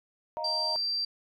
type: chord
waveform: sine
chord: Eb suspended second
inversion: none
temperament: equal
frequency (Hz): 622.3 / 698.5 / 932.3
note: Eb5 / F5 / Bb5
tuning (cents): 0 / 0 / 0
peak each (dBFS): -35 / -38 / -34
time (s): 0.37-0.76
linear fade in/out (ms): 0
type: tone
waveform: sine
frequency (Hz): 4699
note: D8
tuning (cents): 0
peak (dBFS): -27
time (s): 0.44-1.05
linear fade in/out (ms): 5
effects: tanh soft clip ceiling -20 dBFS